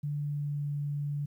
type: tone with pitch glide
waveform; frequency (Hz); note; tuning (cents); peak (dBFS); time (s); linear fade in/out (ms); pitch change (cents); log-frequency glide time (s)
sine; 146.3 to 144.79; D3 to D3; -6 to -24; -30; 0.03-1.26; 10; -18; 0.19-0.65
effects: 11-bit